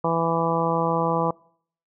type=harmonic tone; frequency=166 Hz; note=E3; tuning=12 cents sharp; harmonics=1 / 2 / 3 / 4 / 5 / 6 / 7; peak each=-27 / -30 / -25 / -29 / -28 / -27 / -29 dBFS; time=0.04-1.31 s; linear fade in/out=5 ms; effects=noise-tail reverb RT60 0.6 s tail -25 dB re dry